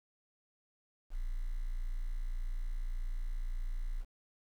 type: tone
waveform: sine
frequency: 29.14 Hz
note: A#0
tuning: in tune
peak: -33 dBFS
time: 1.1-4.05 s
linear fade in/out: 50 ms
effects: 10-bit